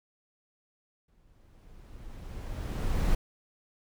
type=noise with exponential growth; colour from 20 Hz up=brown; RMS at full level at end=-24 dBFS; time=1.08-3.15 s; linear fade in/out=5 ms; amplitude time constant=450 ms; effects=none